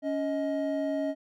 triangle tone pair together, 280.4 / 628.7 Hz, C#4 / D#5, +20 / +18 cents, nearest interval octave + major second, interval 1398 cents, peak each -28 dBFS, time 0.02-1.15 s, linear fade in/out 50 ms, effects none

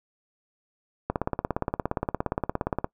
click train, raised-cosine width 1 ms, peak -11 dBFS, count 31, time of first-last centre 1.1-2.844 s, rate 17.2 Hz, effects noise-tail reverb RT60 0.1 s tail -23 dB re dry

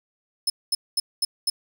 sawtooth tone bursts, 5200 Hz, E8, 24 cents flat, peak -17 dBFS, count 5, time 0.47-1.5 s, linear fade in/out 5 ms, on 30 ms, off 220 ms, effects none

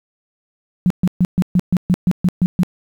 sine tone bursts, 179.9 Hz, F#3, 48 cents flat, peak -10 dBFS, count 11, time 0.86-2.633 s, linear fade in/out 0 ms, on 43 ms, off 130 ms, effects 8-bit

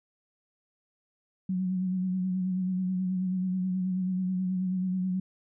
sine tone with vibrato, 185 Hz, F#3, in tune, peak -26 dBFS, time 1.49-5.2 s, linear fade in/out 5 ms, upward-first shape sine, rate 9.3 Hz, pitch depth 35 cents each way, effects none

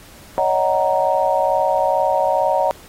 sine chord, D# minor seventh, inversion third, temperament just, 560 / 622.3 / 746.7 / 933.4 Hz, C#5 / D#5 / F#5 / A#5, +18 / 0 / +16 / +2 cents, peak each -20 dBFS, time 0.38-2.71 s, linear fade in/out 0 ms, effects pink hiss -44 dBFS RMS until 2.88 s + AAC 48 kbps

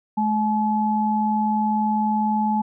sine tone pair together, 214 / 856 Hz, A3 / A5, -48 / -48 cents, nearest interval 2 octaves, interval 2400 cents, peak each -21 dBFS, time 0.17-2.62 s, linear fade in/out 10 ms, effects none

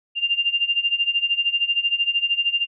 sine tone with tremolo, 2794 Hz, F7, in tune, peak -15 dBFS, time 0.15-2.67 s, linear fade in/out 50 ms, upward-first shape sine, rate 13 Hz, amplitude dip 85%, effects none

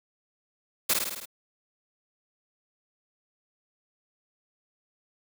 white noise with echo, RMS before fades -23 dBFS, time 0.89-0.94 s, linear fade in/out 10 ms, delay 53 ms, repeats 6, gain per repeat -3 dB, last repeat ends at 1.258 s, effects none

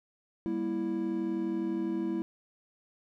triangle chord, E diminished, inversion first, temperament just, 197.78 / 237.3 / 329.6 Hz, G3 / Bb3 / E4, +16 / +31 / 0 cents, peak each -34 / -35 / -29 dBFS, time 0.46-2.22 s, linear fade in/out 0 ms, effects none

